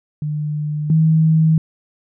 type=tone pair in turn; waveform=sine; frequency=150.2 / 159.13 Hz; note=D3 / D#3; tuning=+39 / +39 cents; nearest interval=minor second; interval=100 cents; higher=second; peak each=-19 / -10 dBFS; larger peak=second; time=0.22-0.9 / 0.9-1.58 s; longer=neither; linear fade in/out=2 ms; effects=none